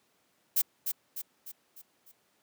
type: noise with echo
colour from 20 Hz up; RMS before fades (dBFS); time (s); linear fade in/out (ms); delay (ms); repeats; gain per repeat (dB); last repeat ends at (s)
violet; -25; 0.56-0.62; 10; 300; 5; -6; 2.12
effects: pink hiss -70 dBFS RMS until 2.42 s + high-pass 200 Hz 12 dB/octave